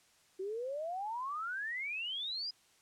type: exponential sweep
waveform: sine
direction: up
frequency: 368.5 to 5020 Hz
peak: -36 dBFS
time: 0.39-2.51 s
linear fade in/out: 10 ms
effects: white hiss -67 dBFS RMS until 2.81 s + low-pass 9000 Hz 12 dB/octave